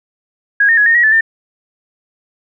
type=tone with pitch steps; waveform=sine; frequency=1648 / 1829 / 1678 / 1838 / 1908 / 1745 / 1800 Hz; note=G#6 / A#6 / G#6 / A#6 / A#6 / A6 / A6; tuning=-14 / -33 / +17 / -25 / +40 / -15 / +39 cents; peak=-7 dBFS; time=0.6-1.209 s; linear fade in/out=5 ms; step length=87 ms; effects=none